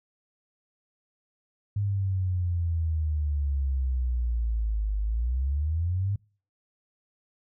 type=exponential two-way sweep; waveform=sine; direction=down then up; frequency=103 to 50.6 to 103 Hz; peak=-24 dBFS; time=1.76-6.16 s; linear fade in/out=5 ms; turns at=4.98 s; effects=noise-tail reverb RT60 0.4 s tail -26 dB re dry